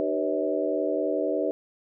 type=tone cluster; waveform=sine; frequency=301.6 / 385 / 490 / 561 / 641 Hz; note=D4 / G4 / B4 / C#5 / E5; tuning=+46 / -31 / -14 / +21 / -49 cents; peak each=-30 dBFS; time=0-1.51 s; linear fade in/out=0 ms; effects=none